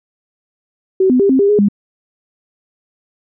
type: tone with pitch steps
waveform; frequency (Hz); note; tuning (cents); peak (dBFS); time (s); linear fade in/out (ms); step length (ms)
sine; 379 / 252.3 / 397.2 / 264.3 / 400.9 / 416 / 203.2; F#4 / B3 / G4 / C4 / G4 / G#4 / G#3; +42 / +37 / +23 / +18 / +39 / +3 / -38; -8; 1-1.686; 5; 98
effects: none